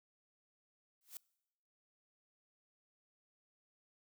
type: noise with exponential growth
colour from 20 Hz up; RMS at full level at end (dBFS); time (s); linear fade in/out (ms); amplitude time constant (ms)
blue; -44; 1.01-1.17; 1; 34
effects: noise-tail reverb RT60 0.9 s tail -24 dB re dry